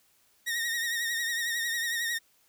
sawtooth tone with vibrato, 1864.7 Hz, A#6, in tune, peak -25 dBFS, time 0.46-2.19 s, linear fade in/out 20 ms, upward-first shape triangle, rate 11 Hz, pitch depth 61 cents each way, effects white hiss -66 dBFS RMS until 2.48 s

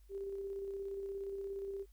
sine tone with tremolo, 393.8 Hz, G4, 8 cents sharp, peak -38 dBFS, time 0.09-1.86 s, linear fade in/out 50 ms, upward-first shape square, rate 17 Hz, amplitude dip 25%, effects added 50 Hz sine -58 dBFS peak until 1.92 s + white hiss -75 dBFS RMS until 1.92 s

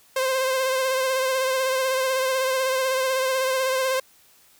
sawtooth tone with vibrato, 523.3 Hz, C5, in tune, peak -17 dBFS, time 0.16-4 s, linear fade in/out 5 ms, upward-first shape triangle, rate 16 Hz, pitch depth 37 cents each way, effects white hiss -56 dBFS RMS until 4.59 s

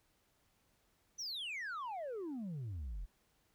sine exponential sweep, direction down, 6130 to 38.89 Hz, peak -37 dBFS, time 1.18-3.06 s, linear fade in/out 20 ms, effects tanh soft clip ceiling -39 dBFS + pink hiss -75 dBFS RMS until 3.54 s

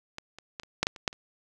clicks, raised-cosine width 0.2 ms, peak -20 / -27 / -19 / -29 / -7 / -8 / -27 / -7 / -28 dBFS, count 9, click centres 0.184 / 0.386 / 0.598 / 0.634 / 0.83 / 0.869 / 0.962 / 1.078 / 1.129 s, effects none

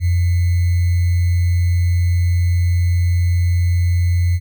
sine tone with sample-and-hold, 87.5 Hz, F2, 4 cents sharp, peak -12 dBFS, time 0-4.4 s, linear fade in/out 50 ms, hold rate 2100 Hz, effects none

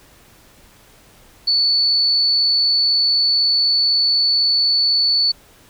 sine tone, 4462 Hz, C#8, 11 cents sharp, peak -13 dBFS, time 1.47-5.32 s, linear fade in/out 10 ms, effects pink hiss -49 dBFS RMS until 5.69 s

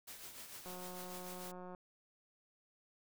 white noise with tremolo, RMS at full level -49 dBFS, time 0.07-1.52 s, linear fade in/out 10 ms, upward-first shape triangle, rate 6.7 Hz, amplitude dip 55%
click train, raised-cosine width 1 ms, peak -37 dBFS, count 198, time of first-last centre 0.66-1.748 s, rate 181 Hz
effects none

